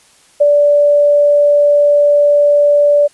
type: tone with ADSR envelope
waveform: sine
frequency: 582 Hz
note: D5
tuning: 16 cents flat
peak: -4 dBFS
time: 0.4-3.08 s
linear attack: 14 ms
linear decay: 28 ms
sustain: -2 dB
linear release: 22 ms
effects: white hiss -48 dBFS RMS until 3.13 s + resampled to 24000 Hz